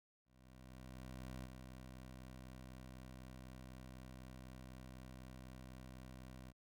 15% pulse tone with ADSR envelope, 64 Hz, C2, 38 cents flat, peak -40 dBFS, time 0.25-6.53 s, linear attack 1200 ms, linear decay 9 ms, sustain -6 dB, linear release 40 ms, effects none

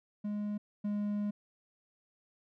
triangle tone pair in turn, 207.7 / 206.6 Hz, G#3 / G#3, 0 / -9 cents, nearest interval unison, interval 9 cents, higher first, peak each -31 / -29 dBFS, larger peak second, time 0.24-0.58 / 0.84-1.31 s, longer second, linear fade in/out 10 ms, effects none

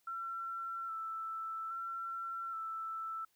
sine tone with vibrato, 1338 Hz, E6, 25 cents sharp, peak -38 dBFS, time 0.07-3.25 s, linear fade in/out 5 ms, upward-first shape square, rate 0.61 Hz, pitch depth 19 cents each way, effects white hiss -75 dBFS RMS until 3.35 s

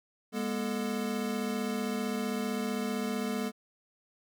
square tone cluster, 205.4 / 240.9 / 438.1 Hz, G#3 / B3 / A4, -19 / -43 / -7 cents, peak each -35 / -35 / -38 dBFS, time 0.32-3.52 s, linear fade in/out 50 ms, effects none

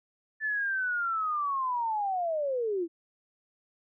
sine linear sweep, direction down, 1760 to 320 Hz, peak -27 dBFS, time 0.4-2.88 s, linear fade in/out 50 ms, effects none

